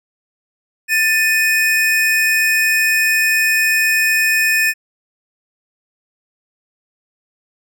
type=tone pair together; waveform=square; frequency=1773.1 / 2496 Hz; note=A6 / D#7; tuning=+13 / +5 cents; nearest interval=tritone; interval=592 cents; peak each=-16 dBFS; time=0.88-4.74 s; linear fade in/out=50 ms; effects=none